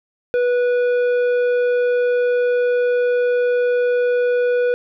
sine tone with tanh clipping, 490 Hz, B4, 14 cents flat, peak -16 dBFS, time 0.34-4.74 s, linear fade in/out 0 ms, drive 9 dB, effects none

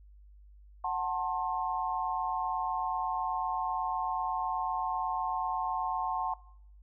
sine chord, F# diminished, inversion none, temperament just, 740 / 888 / 1065.6 Hz, F#5 / A5 / C6, 0 / +16 / +31 cents, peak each -34 dBFS, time 0.84-6.34 s, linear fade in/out 5 ms, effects noise-tail reverb RT60 0.7 s tail -20 dB re dry + added 50 Hz sine -52 dBFS peak until 6.82 s

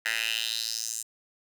10% pulse tone with high-pass filter sweep, 112.8 Hz, A2, 44 cents sharp, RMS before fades -31 dBFS, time 0.05-1.03 s, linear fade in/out 10 ms, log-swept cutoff 1900 to 7700 Hz, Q 3.5, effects none

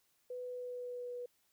sine tone with pitch glide, 497.6 to 489.1 Hz, B4 to B4, +13 to -17 cents, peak -40 dBFS, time 0.3-1.26 s, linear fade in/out 5 ms, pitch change -30 cents, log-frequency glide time 0.43-1.14 s, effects white hiss -75 dBFS RMS until 1.52 s

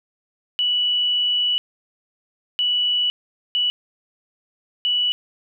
sine tone bursts at uneven times, 2951 Hz, F#7, 5 cents flat, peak -17 dBFS, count 4, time 0.59-1.58 / 2.59-3.1 / 3.55-3.7 / 4.85-5.12 s, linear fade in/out 0 ms, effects none

